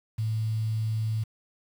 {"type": "tone with quantisation", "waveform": "sine", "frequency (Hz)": 110, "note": "A2", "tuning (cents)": 0, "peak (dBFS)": -25, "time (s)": [0.18, 1.24], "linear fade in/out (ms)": 10, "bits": 8, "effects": []}